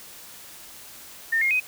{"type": "tone with pitch steps", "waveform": "sine", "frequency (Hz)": [1817, 2136, 2511], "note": ["A#6", "C7", "D#7"], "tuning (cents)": [-45, 35, 15], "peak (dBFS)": -19, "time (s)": [1.32, 1.602], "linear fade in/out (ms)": 10, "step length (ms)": 94, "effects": ["white hiss -44 dBFS RMS until 1.67 s"]}